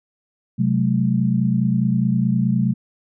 sine tone cluster, 130 / 185 / 214.7 Hz, C3 / F#3 / A3, -11 / 0 / -42 cents, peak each -20 dBFS, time 0.58-2.74 s, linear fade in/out 20 ms, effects none

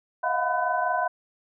sine tone cluster, 636 / 707 / 732 / 1002 / 1512 Hz, D#5 / F5 / F#5 / B5 / F#6, +38 / +21 / -19 / +25 / +37 cents, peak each -31 / -28 / -30 / -27 / -30 dBFS, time 0.23-1.08 s, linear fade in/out 10 ms, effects none

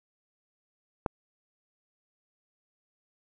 click, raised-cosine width 1 ms, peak -13 dBFS, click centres 1.062 s, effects none

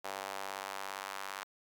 sawtooth tone with high-pass filter sweep, 97.5 Hz, G2, 9 cents flat, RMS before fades -42 dBFS, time 0.04-1.44 s, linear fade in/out 10 ms, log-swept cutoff 710 to 1100 Hz, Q 1.5, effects none

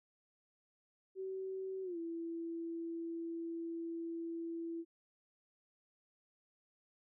sine tone with pitch glide, 380.5 to 333.2 Hz, F#4 to E4, +48 to +19 cents, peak -39 dBFS, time 1.15-4.85 s, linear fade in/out 50 ms, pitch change -229 cents, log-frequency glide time 1.83-1.98 s, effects none

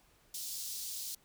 pink high-pass noise, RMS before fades -41 dBFS, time 0.34-1.15 s, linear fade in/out 5 ms, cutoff 4300 Hz, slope 24 dB/octave, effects pink hiss -67 dBFS RMS until 1.24 s

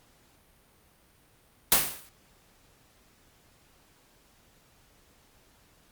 white noise with exponential decay, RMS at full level -17 dBFS, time 1.72-2.09 s, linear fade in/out 1 ms, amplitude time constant 80 ms, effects pink hiss -62 dBFS RMS until 5.91 s + Opus 48 kbps

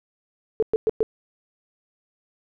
sine tone bursts, 440 Hz, A4, in tune, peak -16 dBFS, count 4, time 0.6-1.03 s, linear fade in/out 0 ms, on 25 ms, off 110 ms, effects none

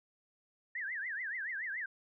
sine tone with vibrato, 1799 Hz, A6, 38 cents sharp, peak -36 dBFS, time 0.75-1.86 s, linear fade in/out 5 ms, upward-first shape triangle, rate 7 Hz, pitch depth 280 cents each way, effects none

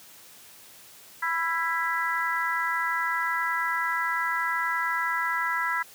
harmonic tone with a mistuned harmonic, 329.6 Hz, E4, in tune, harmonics 3 / 4 / 5 / 6, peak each -30 / -30 / -30 / -30 dBFS, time 1.22-5.83 s, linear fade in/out 10 ms, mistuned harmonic 4, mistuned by +25 cents, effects white hiss -50 dBFS RMS until 5.94 s + high-pass 80 Hz 12 dB/octave

